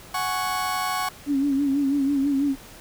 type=chord; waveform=35% pulse; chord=F# suspended second; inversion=none; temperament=just; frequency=740 / 832.5 / 1110 Hz; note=F#5 / G#5 / C#6; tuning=0 / +4 / +2 cents; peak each=-27 / -30 / -25 dBFS; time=0.14-1.09 s; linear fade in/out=5 ms
type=tone with vibrato; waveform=sine; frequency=278.8 Hz; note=C#4; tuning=10 cents sharp; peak=-19 dBFS; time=1.26-2.56 s; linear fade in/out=50 ms; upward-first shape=sine; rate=6.1 Hz; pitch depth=64 cents each way
effects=pink hiss -45 dBFS RMS until 2.8 s